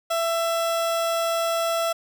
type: tone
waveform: 30% pulse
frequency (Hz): 667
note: E5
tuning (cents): +20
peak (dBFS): -19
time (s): 0.1-1.93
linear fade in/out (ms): 10
effects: none